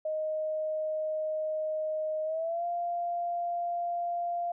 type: tone with pitch glide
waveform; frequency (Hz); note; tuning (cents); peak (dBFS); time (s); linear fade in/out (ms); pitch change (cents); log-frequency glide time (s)
sine; 622.3 to 694.5; D#5 to F5; 0 to -10; -29; 0.05-4.52; 5; +190; 2.24-2.65
effects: none